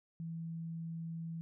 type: tone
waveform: sine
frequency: 164.81 Hz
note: E3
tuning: in tune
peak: -39 dBFS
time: 0.2-1.41 s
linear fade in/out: 0 ms
effects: none